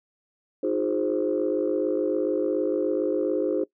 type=chord; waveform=sine; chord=F minor seventh; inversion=third; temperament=equal with one note detuned; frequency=311.1 / 358 / 415.3 / 523.3 Hz; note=Eb4 / F4 / Ab4 / C5; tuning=0 / +43 / 0 / 0 cents; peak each=-27 dBFS; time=0.63-3.64 s; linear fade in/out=5 ms; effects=noise-tail reverb RT60 0.1 s tail -21 dB re dry + tanh soft clip ceiling -14 dBFS